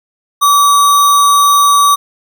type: tone with sample-and-hold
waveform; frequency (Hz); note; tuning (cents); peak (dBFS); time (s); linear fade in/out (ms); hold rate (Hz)
sine; 1151; D6; -35; -5; 0.41-1.96; 20; 4900
effects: none